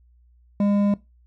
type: tone with hard clipping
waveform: sine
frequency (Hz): 203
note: G#3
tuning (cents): -39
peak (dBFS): -19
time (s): 0.6-0.94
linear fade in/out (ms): 2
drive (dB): 8
effects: noise-tail reverb RT60 0.2 s tail -19 dB re dry + added 60 Hz sine -53 dBFS peak until 1.26 s